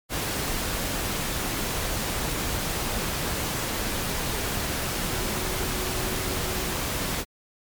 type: tone in noise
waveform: sine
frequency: 370 Hz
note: F#4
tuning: in tune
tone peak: -37 dBFS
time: 5.07-6.78 s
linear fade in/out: 50 ms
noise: pink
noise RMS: -28 dBFS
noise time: 0.09-7.25 s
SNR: -12 dB
effects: MP3 96 kbps